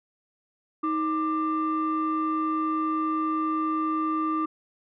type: tone pair together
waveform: sine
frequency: 315 / 1185 Hz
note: D#4 / D6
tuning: +21 / +15 cents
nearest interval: octave + major seventh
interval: 2294 cents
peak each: -25 dBFS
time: 0.83-4.46 s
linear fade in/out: 10 ms
effects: tanh soft clip ceiling -19 dBFS